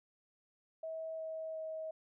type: tone with pitch steps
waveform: sine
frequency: 644 / 639.9 / 635.9 Hz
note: E5 / D#5 / D#5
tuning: -41 / +48 / +38 cents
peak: -39 dBFS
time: 0.83-1.91 s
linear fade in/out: 5 ms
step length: 360 ms
effects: none